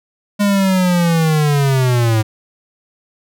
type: linear sweep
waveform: square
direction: down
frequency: 206.2 to 107.3 Hz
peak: -12 dBFS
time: 0.39-2.23 s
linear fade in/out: 20 ms
effects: none